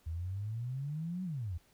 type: exponential two-way sweep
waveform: sine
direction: up then down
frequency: 78.2 to 189.5 to 78.2 Hz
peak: -35 dBFS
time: 0.06-1.58 s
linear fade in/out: 10 ms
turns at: 1.24 s
effects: pink hiss -68 dBFS RMS until 1.73 s